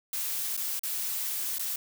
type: noise with dropouts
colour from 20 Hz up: blue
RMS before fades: -32 dBFS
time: 0.13-1.76 s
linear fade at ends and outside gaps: 2 ms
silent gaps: 0.567-0.575 / 0.794-0.834 / 1.584-1.594 s
effects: none